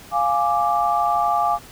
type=chord; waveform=sine; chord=D diminished; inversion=first; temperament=equal; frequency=698.5 / 830.6 / 1174.7 Hz; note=F5 / Ab5 / D6; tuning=0 / 0 / 0 cents; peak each=-21 dBFS; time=0.11-1.59 s; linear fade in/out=50 ms; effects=pink hiss -43 dBFS RMS until 1.71 s